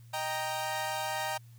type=chord; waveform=sawtooth; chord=Eb major; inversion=none; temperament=equal; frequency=622.3 / 784 / 932.3 Hz; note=Eb5 / G5 / Bb5; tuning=0 / 0 / 0 cents; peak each=-34 / -32 / -32 dBFS; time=0.13-1.38 s; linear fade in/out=10 ms; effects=added 117 Hz sine -50 dBFS peak until 1.58 s + white hiss -66 dBFS RMS until 1.58 s